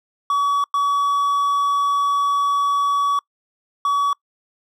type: tone bursts at uneven times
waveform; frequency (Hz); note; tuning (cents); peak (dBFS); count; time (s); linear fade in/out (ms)
triangle; 1135; C#6; +41; -14; 3; 0.3-0.64 / 0.74-3.19 / 3.85-4.13; 2
effects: noise-tail reverb RT60 0.1 s tail -26 dB re dry